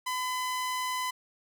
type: tone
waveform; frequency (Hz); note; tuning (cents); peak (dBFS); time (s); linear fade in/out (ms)
sawtooth; 1010; B5; +39; -26; 0.06-1.11; 10
effects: none